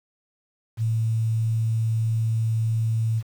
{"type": "tone with quantisation", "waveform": "sine", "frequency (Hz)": 112.3, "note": "A2", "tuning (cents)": 36, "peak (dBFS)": -20, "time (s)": [0.77, 3.23], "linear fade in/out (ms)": 50, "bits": 8, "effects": []}